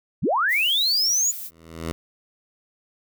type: linear sweep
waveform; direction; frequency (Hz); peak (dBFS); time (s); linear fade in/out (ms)
sine; up; 72.4 to 7040; -18; 0.22-1.32; 20
type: noise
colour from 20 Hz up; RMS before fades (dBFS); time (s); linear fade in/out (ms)
violet; -34; 0.48-1.51; 50
type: tone with exponential growth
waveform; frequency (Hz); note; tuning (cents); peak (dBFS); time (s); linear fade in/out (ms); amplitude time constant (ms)
10% pulse; 82; E2; -9; -16; 1.41-1.92; 0; 110
effects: none